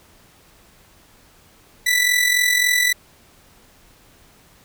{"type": "tone with amplitude modulation", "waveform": "sawtooth", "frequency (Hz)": 1975.5, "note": "B6", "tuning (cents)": 0, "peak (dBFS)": -9, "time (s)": [1.86, 2.93], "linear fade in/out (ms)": 10, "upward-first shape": "sine", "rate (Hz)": 43.6, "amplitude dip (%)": 60, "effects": ["pink hiss -52 dBFS RMS until 4.64 s"]}